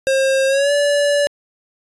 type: tone with pitch glide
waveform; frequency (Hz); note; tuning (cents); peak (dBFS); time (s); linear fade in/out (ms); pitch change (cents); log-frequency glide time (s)
square; 535 to 576.7; C5 to D5; +38 to -32; -14; 0.07-1.27; 0; +130; 0.47-0.72
effects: resampled to 24000 Hz